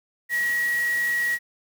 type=tone in noise; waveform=sine; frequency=1911 Hz; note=A#6; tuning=43 cents sharp; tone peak=-21 dBFS; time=0.29-1.39 s; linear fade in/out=50 ms; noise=white; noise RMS=-37 dBFS; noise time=0.29-1.39 s; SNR=+13 dB; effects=none